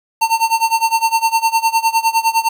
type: tone with tremolo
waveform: square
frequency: 905 Hz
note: A5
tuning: 48 cents sharp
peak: -10 dBFS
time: 0.21-2.49 s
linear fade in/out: 10 ms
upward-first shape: sine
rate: 9.8 Hz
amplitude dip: 90%
effects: 7-bit